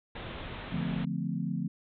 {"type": "low-pass noise", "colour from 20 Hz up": "pink", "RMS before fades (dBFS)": -41, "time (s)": [0.15, 1.05], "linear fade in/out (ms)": 5, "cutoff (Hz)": 3800, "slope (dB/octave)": 96}
{"type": "chord", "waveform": "sine", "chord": "D minor seventh", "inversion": "none", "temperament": "equal with one note detuned", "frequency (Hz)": [146.83, 174.61, 220, 256.4], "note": ["D3", "F3", "A3", "C4"], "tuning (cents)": [0, 0, 0, -35], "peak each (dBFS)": [-36, -33, -36, -38], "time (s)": [0.72, 1.68], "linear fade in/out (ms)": 5}
{"effects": []}